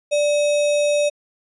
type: tone with sample-and-hold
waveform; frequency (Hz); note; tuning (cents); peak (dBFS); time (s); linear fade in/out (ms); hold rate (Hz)
sine; 587.3; D5; 0; -15; 0.11-1.1; 20; 3150
effects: resampled to 24000 Hz